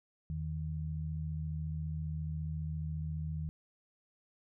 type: tone pair together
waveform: sine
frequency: 81.51 / 156.1 Hz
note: E2 / D#3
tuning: -19 / +6 cents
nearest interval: major seventh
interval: 1125 cents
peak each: -38 / -37 dBFS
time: 0.3-3.49 s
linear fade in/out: 0 ms
effects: none